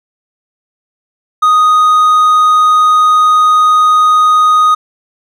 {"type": "tone", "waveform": "triangle", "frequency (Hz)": 1244.5, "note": "D#6", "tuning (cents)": 0, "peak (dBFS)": -3, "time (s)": [1.42, 4.75], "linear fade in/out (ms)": 10, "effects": []}